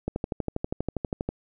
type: click train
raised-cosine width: 2 ms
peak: -14 dBFS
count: 16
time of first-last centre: 0.08-1.29 s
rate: 12.4 Hz
effects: none